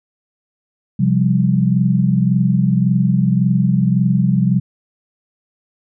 sine chord, C suspended fourth, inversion none, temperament just, 130.81 / 174.42 / 196.22 Hz, C3 / F3 / G3, 0 / -2 / +2 cents, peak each -16 dBFS, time 0.99-4.6 s, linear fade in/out 10 ms, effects none

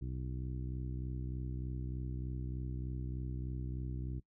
harmonic tone, 63.3 Hz, B1, 43 cents sharp, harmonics 1 / 2 / 3 / 4 / 5 / 6, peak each -40 / -41 / -50 / -52 / -50 / -58 dBFS, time 0.01-4.2 s, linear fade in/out 10 ms, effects noise-tail reverb RT60 0.1 s tail -20 dB re dry

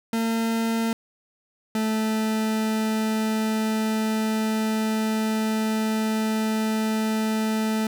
40% pulse tone pair in turn, 226.9 / 218.8 Hz, A#3 / A3, -47 / -9 cents, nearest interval minor second, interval 62 cents, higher first, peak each -21 dBFS, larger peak neither, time 0.13-0.93 / 1.75-7.87 s, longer second, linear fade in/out 2 ms, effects none

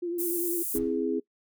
sine tone with vibrato, 345.6 Hz, F4, 18 cents flat, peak -28 dBFS, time 0.02-0.63 s, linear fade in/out 10 ms, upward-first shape triangle, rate 10 Hz, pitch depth 51 cents each way
pink high-pass noise, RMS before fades -32 dBFS, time 0.18-0.79 s, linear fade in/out 20 ms, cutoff 9900 Hz, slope 24 dB/octave
sine chord, C augmented, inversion none, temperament equal, 261.6 / 329.6 / 415.3 Hz, C4 / E4 / G#4, 0 / 0 / 0 cents, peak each -30 / -30 / -29 dBFS, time 0.74-1.2 s, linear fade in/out 10 ms
brown noise with exponential decay, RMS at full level -39 dBFS, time 0.75-1.17 s, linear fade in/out 5 ms, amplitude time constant 90 ms
effects noise-tail reverb RT60 0.1 s tail -21 dB re dry

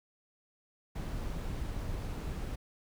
brown noise, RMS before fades -37 dBFS, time 0.95-2.56 s, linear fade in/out 10 ms, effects none

